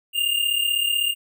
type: tone pair together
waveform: square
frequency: 2803 / 2839 Hz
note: F7 / F7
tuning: +6 / +28 cents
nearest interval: unison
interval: 22 cents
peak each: -22 / -25 dBFS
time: 0.13-1.15 s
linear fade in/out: 50 ms
effects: none